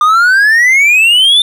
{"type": "exponential sweep", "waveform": "triangle", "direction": "up", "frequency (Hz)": [1195, 3603], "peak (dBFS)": -3, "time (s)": [0.01, 1.42], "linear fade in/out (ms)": 2, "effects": []}